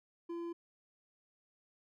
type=tone with hard clipping; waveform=triangle; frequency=340 Hz; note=F4; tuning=46 cents flat; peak=-40 dBFS; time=0.29-0.53 s; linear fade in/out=10 ms; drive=9 dB; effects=none